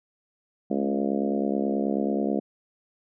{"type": "harmonic tone with a mistuned harmonic", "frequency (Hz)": 69.3, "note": "C#2", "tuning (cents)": 0, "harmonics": [3, 4, 5, 6, 7, 8, 9, 10], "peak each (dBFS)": [-27, -29, -31, -33, -34, -35, -36, -37], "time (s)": [0.7, 2.4], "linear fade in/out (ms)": 10, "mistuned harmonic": 3, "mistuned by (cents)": 20, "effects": []}